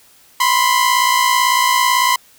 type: tone pair together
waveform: sawtooth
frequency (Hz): 988.5 / 1046.5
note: B5 / C6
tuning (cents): +1 / 0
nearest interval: minor second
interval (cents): 99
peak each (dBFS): -11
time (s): 0.4-2.16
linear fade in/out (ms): 5
effects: white hiss -49 dBFS RMS until 2.38 s